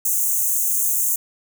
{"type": "high-pass noise", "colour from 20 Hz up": "white", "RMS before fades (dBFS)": -20, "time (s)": [0.05, 1.16], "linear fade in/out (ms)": 5, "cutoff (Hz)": 6200, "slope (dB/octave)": 96, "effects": []}